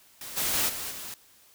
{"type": "noise with level steps", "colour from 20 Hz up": "white", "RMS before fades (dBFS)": [-40, -28, -26, -35, -39], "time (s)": [0.21, 1.14], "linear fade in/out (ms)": 2, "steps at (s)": [0.36, 0.53, 0.68, 0.9], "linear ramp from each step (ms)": 20, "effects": ["white hiss -58 dBFS RMS until 1.54 s"]}